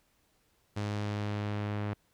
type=tone with low-pass filter sweep; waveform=sawtooth; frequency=103.83 Hz; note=G#2; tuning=in tune; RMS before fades=-34 dBFS; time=0.76-1.94 s; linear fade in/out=10 ms; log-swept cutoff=6400 to 2300 Hz; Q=0.83; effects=pink hiss -71 dBFS RMS until 2.13 s